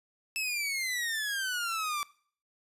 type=exponential sweep; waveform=sawtooth; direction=down; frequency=2637 to 1155 Hz; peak=-27 dBFS; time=0.36-2.03 s; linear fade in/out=0 ms; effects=noise-tail reverb RT60 0.5 s tail -21 dB re dry + resampled to 32000 Hz